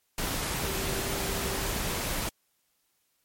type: tone in noise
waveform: sine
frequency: 389.6 Hz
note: G4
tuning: 11 cents flat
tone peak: -38 dBFS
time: 0.62-1.71 s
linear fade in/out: 2 ms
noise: pink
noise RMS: -31 dBFS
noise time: 0.18-2.29 s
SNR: -10 dB
effects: white hiss -73 dBFS RMS until 3.24 s + MP3 64 kbps